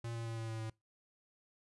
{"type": "tone with pitch steps", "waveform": "square", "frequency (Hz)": [116.54, 115.4, 114.27, 113.16, 112.05, 110.96], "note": ["A#2", "A#2", "A#2", "A2", "A2", "A2"], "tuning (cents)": [0, -17, -34, 49, 32, 15], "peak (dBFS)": -40, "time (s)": [0.04, 0.7], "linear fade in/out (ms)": 5, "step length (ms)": 110, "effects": ["noise-tail reverb RT60 0.2 s tail -23 dB re dry", "resampled to 24000 Hz"]}